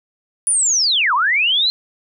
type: linear two-way sweep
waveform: sine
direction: down then up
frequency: 9860 to 933 to 4162 Hz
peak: -13 dBFS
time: 0.47-1.7 s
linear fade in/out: 0 ms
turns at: 1.14 s
effects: none